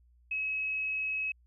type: tone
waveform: sine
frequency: 2564 Hz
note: E7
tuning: 49 cents flat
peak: -30 dBFS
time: 0.31-1.32 s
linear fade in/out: 5 ms
effects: added 60 Hz sine -60 dBFS peak until 1.46 s